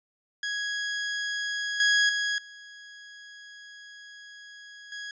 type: tone with level steps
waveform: sawtooth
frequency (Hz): 1661.2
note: G#6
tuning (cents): 0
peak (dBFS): -25 / -16 / -22 / -41 / -32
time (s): 0.43-5.11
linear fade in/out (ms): 2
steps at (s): 1.8 / 2.09 / 2.38 / 4.92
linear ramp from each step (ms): 2
effects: resampled to 16000 Hz